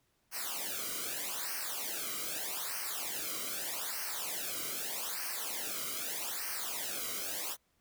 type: noise with flanger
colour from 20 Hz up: white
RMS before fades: -38 dBFS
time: 0.31-7.57 s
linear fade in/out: 50 ms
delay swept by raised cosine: 0.27 to 1.16 ms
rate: 0.81 Hz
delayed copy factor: -0.95
effects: pink hiss -75 dBFS RMS until 7.8 s